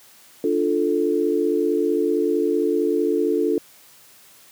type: chord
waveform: sine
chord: D minor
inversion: none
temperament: equal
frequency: 293.7 / 349.2 / 440 Hz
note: D4 / F4 / A4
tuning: 0 / 0 / 0 cents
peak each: -23 / -22 / -21 dBFS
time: 0.44-3.58 s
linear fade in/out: 2 ms
effects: white hiss -50 dBFS RMS until 4.51 s + high-pass 100 Hz 12 dB/octave